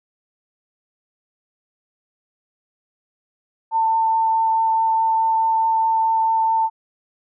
sine tone with vibrato, 895 Hz, A5, 29 cents sharp, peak -15 dBFS, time 3.71-6.7 s, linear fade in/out 50 ms, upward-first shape triangle, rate 4.7 Hz, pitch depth 9 cents each way, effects none

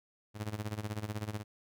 sawtooth tone with tremolo, 106 Hz, G#2, 36 cents sharp, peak -29 dBFS, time 0.34-1.44 s, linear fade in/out 50 ms, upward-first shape sine, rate 16 Hz, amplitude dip 85%, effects none

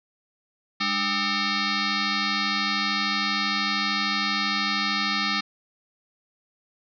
sine tone with frequency modulation, 1206 Hz, D6, 46 cents sharp, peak -22 dBFS, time 0.8-5.41 s, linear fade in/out 10 ms, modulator 501 Hz, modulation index 7, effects none

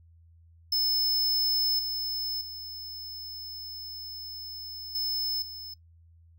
square tone with level steps, 5230 Hz, E8, 15 cents flat, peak -24 / -30 / -38 / -28 / -39 dBFS, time 0.72-5.74 s, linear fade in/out 5 ms, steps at 1.79 / 2.41 / 4.95 / 5.42 s, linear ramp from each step 2 ms, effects noise-tail reverb RT60 0.1 s tail -17 dB re dry + added 83 Hz sine -54 dBFS peak until 6.38 s

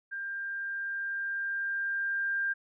sine tone with level ramp, 1594 Hz, G6, 28 cents sharp, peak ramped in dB -34 to -27 dBFS, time 0.11-2.54 s, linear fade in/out 20 ms, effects none

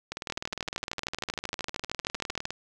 two click trains, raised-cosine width 0.2 ms, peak -16 / -14 dBFS, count 48 / 29, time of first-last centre 0.12-2.506 / 0.3-2.454 s, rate 19.7 / 13 Hz, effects none

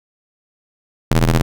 sawtooth ring-modulated tone, 81.5 Hz, E2, 19 cents flat, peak -5 dBFS, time 1.11-1.42 s, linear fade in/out 5 ms, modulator 48.8 Hz, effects none

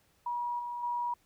sine tone with level steps, 962 Hz, B5, 46 cents flat, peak -31 / -35 / -30 dBFS, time 0.26-1.14 s, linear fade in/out 5 ms, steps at 0.59 / 0.83 s, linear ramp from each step 5 ms, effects pink hiss -69 dBFS RMS until 1.25 s

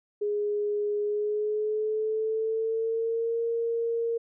sine tone with pitch glide, 414.7 to 462.8 Hz, G#4 to A#4, -3 to -13 cents, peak -25 dBFS, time 0.21-4.18 s, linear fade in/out 10 ms, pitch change +190 cents, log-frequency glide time 1.02-3.41 s, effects none

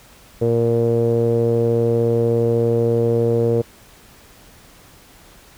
sawtooth tone with low-pass filter, 116.54 Hz, A#2, in tune, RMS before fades -17 dBFS, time 0.41-3.62 s, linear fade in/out 10 ms, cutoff 480 Hz, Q 6.5, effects pink hiss -47 dBFS RMS until 5.57 s

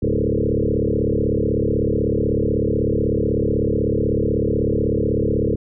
sine tone with frequency modulation, 269.9 Hz, C#4, 46 cents flat, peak -16 dBFS, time 0.02-5.56 s, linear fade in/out 10 ms, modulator 36.1 Hz, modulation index 6.1, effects none

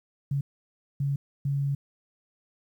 sine tone bursts at uneven times, 140 Hz, C#3, 18 cents sharp, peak -24 dBFS, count 3, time 0.31-0.41 / 1-1.16 / 1.45-1.75 s, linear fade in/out 5 ms, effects 10-bit

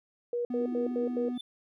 sine tone bursts, 480 Hz, B4, 49 cents flat, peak -28 dBFS, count 5, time 0.33-1.286 s, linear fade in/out 2 ms, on 120 ms, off 89 ms
triangle tone, 246.9 Hz, B3, in tune, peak -29 dBFS, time 0.5-1.38 s, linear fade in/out 5 ms
white band-pass noise, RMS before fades -45 dBFS, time 0.57-1.34 s, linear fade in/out 50 ms, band 310 to 380 Hz, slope 96 dB/octave
triangle tone with exponential growth, 3520 Hz, A7, in tune, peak -34 dBFS, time 1.33-1.41 s, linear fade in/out 5 ms, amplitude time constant 16 ms
effects none

